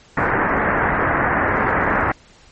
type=low-pass noise; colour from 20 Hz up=white; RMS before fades=-18 dBFS; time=0.17-2.12 s; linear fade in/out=5 ms; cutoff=1900 Hz; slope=48 dB/octave; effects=pink hiss -49 dBFS RMS until 2.51 s + MP3 32 kbps

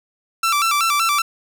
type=tone with vibrato; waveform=sawtooth; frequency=1251 Hz; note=D#6; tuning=9 cents sharp; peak=-12 dBFS; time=0.43-1.22 s; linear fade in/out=5 ms; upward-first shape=square; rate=5.3 Hz; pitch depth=120 cents each way; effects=none

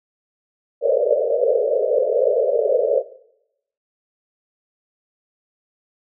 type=band-pass noise; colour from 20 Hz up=white; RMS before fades=-18 dBFS; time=0.81-3.04 s; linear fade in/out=50 ms; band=430 to 610 Hz; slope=96 dB/octave; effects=noise-tail reverb RT60 0.8 s tail -18 dB re dry

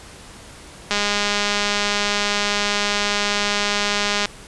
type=click train; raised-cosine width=0.2 ms; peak=-3 dBFS; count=687; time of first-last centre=0.91-4.256 s; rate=205 Hz; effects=pink hiss -41 dBFS RMS until 4.47 s + resampled to 24000 Hz

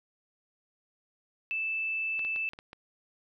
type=tone; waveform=sine; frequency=2637 Hz; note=E7; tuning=in tune; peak=-29 dBFS; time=1.51-2.49 s; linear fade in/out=0 ms
type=clicks; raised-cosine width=0.3 ms; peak=-29 dBFS; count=6; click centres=2.193 / 2.249 / 2.361 / 2.534 / 2.589 / 2.731 s
effects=none

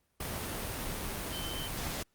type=tone in noise; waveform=sine; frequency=3077 Hz; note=G7; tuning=33 cents flat; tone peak=-40 dBFS; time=1.32-1.68 s; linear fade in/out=5 ms; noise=pink; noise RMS=-37 dBFS; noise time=0.2-2.03 s; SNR=-6 dB; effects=pink hiss -75 dBFS RMS until 2.14 s + Opus 32 kbps

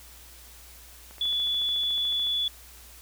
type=click train; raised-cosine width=0.5 ms; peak=-33 dBFS; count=17; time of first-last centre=1.11-2.269 s; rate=13.8 Hz
type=tone; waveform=sine; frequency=3434 Hz; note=A7; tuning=43 cents flat; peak=-24 dBFS; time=1.21-2.48 s; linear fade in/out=2 ms
effects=added 60 Hz sine -51 dBFS peak until 3.01 s + white hiss -50 dBFS RMS until 3.01 s

